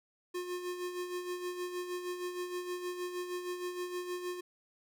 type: tone with tremolo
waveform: square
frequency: 358.1 Hz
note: F4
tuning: 43 cents sharp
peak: -35 dBFS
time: 0.34-4.41 s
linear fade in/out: 10 ms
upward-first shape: sine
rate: 6.4 Hz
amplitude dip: 55%
effects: none